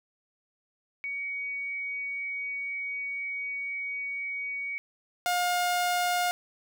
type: tone pair in turn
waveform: sine / sawtooth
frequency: 2249 / 712.1 Hz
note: C#7 / F5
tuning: +24 / +33 cents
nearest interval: octave + minor sixth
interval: 1991 cents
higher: first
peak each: -31 / -21 dBFS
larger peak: second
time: 1.04-4.78 / 5.26-6.31 s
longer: first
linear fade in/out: 0 ms
effects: none